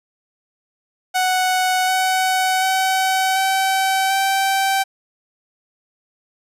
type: tone with pitch steps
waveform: sawtooth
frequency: 741 / 749.6 / 758.3 / 767.1 / 776 Hz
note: F#5 / F#5 / F#5 / G5 / G5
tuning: +2 / +22 / +42 / -38 / -18 cents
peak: -12 dBFS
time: 1.14-4.84 s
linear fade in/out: 20 ms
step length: 740 ms
effects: resampled to 32000 Hz